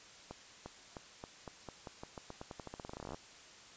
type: accelerating click train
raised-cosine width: 1 ms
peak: -30 dBFS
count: 29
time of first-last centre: 0.31-3.145 s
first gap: 350 ms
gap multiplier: 0.88
effects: white hiss -56 dBFS RMS until 3.76 s + resampled to 16000 Hz